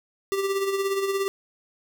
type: tone with tremolo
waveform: square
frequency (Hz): 392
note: G4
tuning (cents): 0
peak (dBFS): -22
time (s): 0.32-1.28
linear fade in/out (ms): 0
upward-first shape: sine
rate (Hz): 17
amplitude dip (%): 50
effects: none